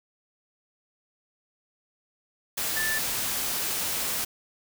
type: tone in noise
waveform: sine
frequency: 1760 Hz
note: A6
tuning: in tune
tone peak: -27 dBFS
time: 2.76-2.99 s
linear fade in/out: 10 ms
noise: white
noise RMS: -29 dBFS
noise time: 2.57-4.25 s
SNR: -1 dB
effects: none